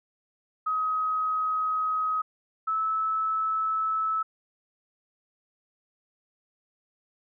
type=tone pair in turn; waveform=sine; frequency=1266 / 1303.8 Hz; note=D#6 / E6; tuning=+30 / -19 cents; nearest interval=minor second; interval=51 cents; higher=second; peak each=-24 dBFS; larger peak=neither; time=0.66-2.22 / 2.67-4.23 s; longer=neither; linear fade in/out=10 ms; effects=none